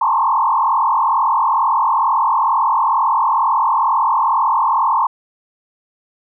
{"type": "tone with frequency modulation", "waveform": "sine", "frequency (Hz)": 987.8, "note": "B5", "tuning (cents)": 0, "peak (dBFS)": -12, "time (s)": [0.01, 5.07], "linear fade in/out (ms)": 5, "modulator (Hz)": 42.2, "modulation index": 3.1, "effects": []}